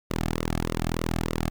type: tone with flanger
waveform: sawtooth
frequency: 40.97 Hz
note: E1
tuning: 10 cents flat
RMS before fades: -28 dBFS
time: 0.1-1.5 s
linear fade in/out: 10 ms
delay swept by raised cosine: 1.2 to 2.1 ms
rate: 3.3 Hz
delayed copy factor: -0.9
effects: 9-bit